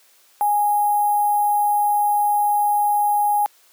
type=tone with sample-and-hold; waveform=sine; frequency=827 Hz; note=G#5; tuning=8 cents flat; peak=-15 dBFS; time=0.41-3.46 s; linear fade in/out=0 ms; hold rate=11025 Hz; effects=white hiss -55 dBFS RMS until 3.72 s + high-pass 400 Hz 12 dB/octave